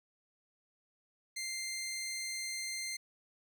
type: tone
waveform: 15% pulse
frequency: 2093 Hz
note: C7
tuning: in tune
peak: -31 dBFS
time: 1.36-2.97 s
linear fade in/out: 10 ms
effects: none